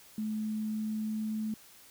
sine tone with pitch glide, 215.5 to 216.9 Hz, A3 to A3, -36 to -25 cents, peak -31 dBFS, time 0.18-1.54 s, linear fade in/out 2 ms, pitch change +11 cents, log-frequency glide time 0.48-1.38 s, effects white hiss -56 dBFS RMS until 1.9 s

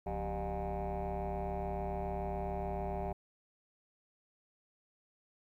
sine tone with frequency modulation, 392 Hz, G4, in tune, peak -32 dBFS, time 0.06-3.13 s, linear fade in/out 10 ms, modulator 107 Hz, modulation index 4, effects tanh soft clip ceiling -33 dBFS + 12-bit

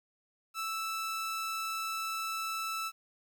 sawtooth tone, 1318.5 Hz, E6, in tune, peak -30 dBFS, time 0.54-2.92 s, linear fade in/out 50 ms, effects 11-bit

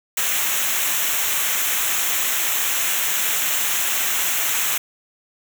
white noise with comb filter, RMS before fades -21 dBFS, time 0.17-4.78 s, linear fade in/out 5 ms, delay 0.21 ms, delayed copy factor -0.7, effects none

